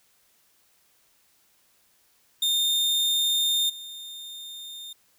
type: tone with level steps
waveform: 40% pulse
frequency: 3637 Hz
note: A#7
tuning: 43 cents flat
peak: -20 / -36 dBFS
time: 2.42-4.93 s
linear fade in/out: 5 ms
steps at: 3.69 s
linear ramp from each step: 10 ms
effects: white hiss -64 dBFS RMS until 5.18 s